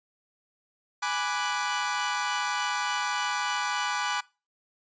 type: chord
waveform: sawtooth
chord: G# half-diminished seventh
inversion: none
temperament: equal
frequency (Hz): 830.6 / 987.8 / 1174.7 / 1480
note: G#5 / B5 / D6 / F#6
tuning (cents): 0 / 0 / 0 / 0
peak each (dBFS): -29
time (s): 1.02-4.21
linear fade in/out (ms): 10
effects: noise-tail reverb RT60 0.3 s tail -22 dB re dry + resampled to 16000 Hz